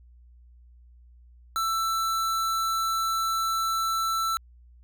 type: tone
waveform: square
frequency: 1330 Hz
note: E6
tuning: 15 cents sharp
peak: -25 dBFS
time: 1.56-4.37 s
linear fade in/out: 0 ms
effects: added 60 Hz sine -50 dBFS peak until 4.83 s